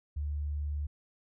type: tone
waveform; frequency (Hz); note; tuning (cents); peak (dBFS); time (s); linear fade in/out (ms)
sine; 73.42; D2; 0; -31; 0.16-0.87; 10
effects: none